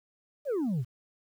sine exponential sweep, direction down, 618 to 110 Hz, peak -24 dBFS, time 0.45-0.85 s, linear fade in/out 50 ms, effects tanh soft clip ceiling -26 dBFS + 10-bit

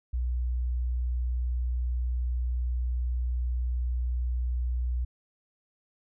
sine tone, 61.3 Hz, B1, 12 cents flat, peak -25 dBFS, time 0.13-5.05 s, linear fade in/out 10 ms, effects tanh soft clip ceiling -21 dBFS

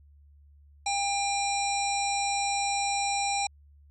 harmonic tone, 800 Hz, G5, 35 cents sharp, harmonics 1 / 3 / 5 / 7 / 9 / 10, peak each -28 / -33 / -35 / -36 / -38 / -38 dBFS, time 0.86-3.47 s, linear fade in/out 5 ms, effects added 72 Hz sine -53 dBFS peak until 3.9 s

